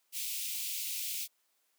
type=high-pass noise; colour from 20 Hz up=white; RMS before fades=-37 dBFS; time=0.12-1.28 s; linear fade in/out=50 ms; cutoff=2300 Hz; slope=48 dB/octave; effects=white hiss -75 dBFS RMS until 1.78 s + high-pass 300 Hz 12 dB/octave